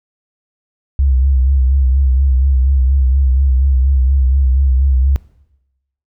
sine tone with vibrato, 66.2 Hz, C2, 21 cents sharp, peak -9 dBFS, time 0.99-5.16 s, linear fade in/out 0 ms, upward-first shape sine, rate 4.2 Hz, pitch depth 73 cents each way, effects noise-tail reverb RT60 0.9 s tail -19 dB re dry

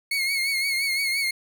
30% pulse tone with vibrato, 2184 Hz, C#7, 26 cents flat, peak -20 dBFS, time 0.11-1.31 s, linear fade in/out 5 ms, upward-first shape triangle, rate 5.8 Hz, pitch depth 65 cents each way, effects none

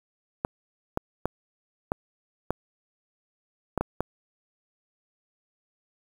clicks, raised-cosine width 1 ms, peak -11 dBFS, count 8, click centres 0.449 / 0.974 / 1.256 / 1.919 / 2.506 / 3.777 / 3.81 / 4.006 s, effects 7-bit

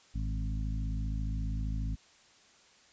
harmonic tone with a mistuned harmonic, 53 Hz, G#1, 36 cents sharp, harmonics 1 / 2 / 3 / 4 / 5, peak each -32 / -38 / -42 / -44 / -46 dBFS, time 0.14-1.96 s, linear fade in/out 20 ms, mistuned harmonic 2, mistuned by +31 cents, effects white hiss -61 dBFS RMS until 2.92 s + resampled to 16000 Hz

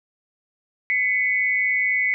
sine tone pair together, 2013 / 2217 Hz, B6 / C#7, +33 / 0 cents, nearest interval major second, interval 167 cents, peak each -21 dBFS, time 0.9-2.14 s, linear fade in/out 0 ms, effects none

